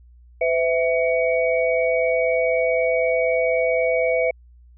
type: tone cluster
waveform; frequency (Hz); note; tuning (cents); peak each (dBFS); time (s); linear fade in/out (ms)
sine; 507 / 656 / 2252; B4 / E5 / C#7; +45 / -9 / +27; -20 / -21 / -25; 0.41-4.31; 5
effects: added 60 Hz sine -46 dBFS peak until 4.77 s